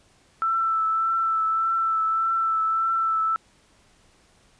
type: tone with vibrato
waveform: sine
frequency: 1327 Hz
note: E6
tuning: 11 cents sharp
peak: -20 dBFS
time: 0.42-3.36 s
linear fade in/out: 0 ms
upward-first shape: triangle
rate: 1.7 Hz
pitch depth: 22 cents each way
effects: pink hiss -59 dBFS RMS until 4.59 s + resampled to 22050 Hz